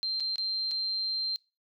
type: tone with dropouts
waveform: sine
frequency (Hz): 4151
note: C8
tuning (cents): -15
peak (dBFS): -28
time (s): 0.03-1.36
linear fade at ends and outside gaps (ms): 0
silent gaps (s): 0.199-0.205 / 0.358-0.382 / 0.711-0.715
effects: noise-tail reverb RT60 0.3 s tail -24 dB re dry